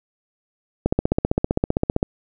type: click train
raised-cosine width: 2 ms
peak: -4 dBFS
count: 19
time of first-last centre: 0.86-2.029 s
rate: 15.4 Hz
effects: none